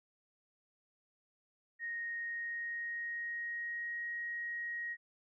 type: tone with pitch glide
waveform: sine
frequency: 1864.7 to 1886.4 Hz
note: A#6 to A#6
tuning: 0 to +20 cents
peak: -37 dBFS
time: 1.79-4.97 s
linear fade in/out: 50 ms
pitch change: +20 cents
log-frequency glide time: 2.19-4.06 s
effects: none